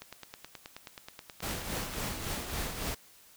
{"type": "click train", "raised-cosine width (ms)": 0.2, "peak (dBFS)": -25, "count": 19, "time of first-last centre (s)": [0.02, 1.937], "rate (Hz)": 9.39}
{"type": "noise with tremolo", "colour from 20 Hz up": "pink", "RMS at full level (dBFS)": -34, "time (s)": [1.42, 2.95], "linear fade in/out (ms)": 10, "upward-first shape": "triangle", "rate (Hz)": 3.6, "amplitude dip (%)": 55}
{"effects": ["white hiss -58 dBFS RMS until 3.36 s"]}